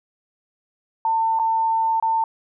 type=tone with dropouts; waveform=sine; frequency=898 Hz; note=A5; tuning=35 cents sharp; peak=-17 dBFS; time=1.05-2.24 s; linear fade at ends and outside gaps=2 ms; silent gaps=1.39-1.396 / 2-2.025 s; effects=none